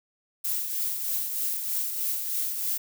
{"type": "noise with tremolo", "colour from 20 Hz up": "violet", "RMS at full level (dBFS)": -27, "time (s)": [0.44, 2.78], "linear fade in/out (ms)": 10, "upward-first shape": "triangle", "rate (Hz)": 3.2, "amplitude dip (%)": 50, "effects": []}